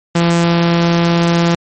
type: tone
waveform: sawtooth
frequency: 170 Hz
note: F3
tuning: 46 cents flat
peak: -6 dBFS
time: 0.15-1.55 s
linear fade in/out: 5 ms
effects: MP3 32 kbps